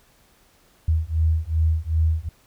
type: beating tone pair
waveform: sine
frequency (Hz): 78.7 / 81.3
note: D#2 / E2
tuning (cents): +20 / -23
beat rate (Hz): 2.6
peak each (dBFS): -21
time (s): 0.88-2.29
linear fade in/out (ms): 5
effects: pink hiss -58 dBFS RMS until 2.46 s